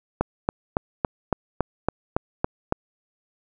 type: click train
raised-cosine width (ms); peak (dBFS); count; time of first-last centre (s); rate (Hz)
1; -6; 10; 0.21-2.724; 3.58
effects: none